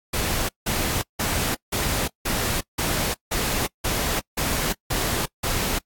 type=noise bursts; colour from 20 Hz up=pink; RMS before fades=-24 dBFS; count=11; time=0.13-5.79 s; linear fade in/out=10 ms; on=360 ms; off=170 ms; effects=noise-tail reverb RT60 0.1 s tail -25 dB re dry + AAC 64 kbps